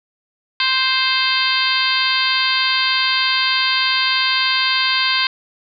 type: harmonic tone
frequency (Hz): 523.3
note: C5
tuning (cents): 0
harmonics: 2 / 3 / 4 / 5 / 6 / 7 / 8 / 9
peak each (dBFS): -23 / -23 / -23 / -23 / -23 / -23 / -23 / -23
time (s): 0.6-5.27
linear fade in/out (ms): 2
effects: none